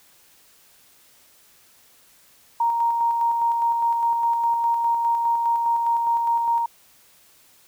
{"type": "tone with tremolo", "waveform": "sine", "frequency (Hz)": 932.3, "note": "A#5", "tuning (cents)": 0, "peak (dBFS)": -17, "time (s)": [2.6, 6.66], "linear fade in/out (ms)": 5, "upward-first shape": "square", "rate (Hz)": 4.9, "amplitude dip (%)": 30, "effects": ["white hiss -55 dBFS RMS until 7.67 s"]}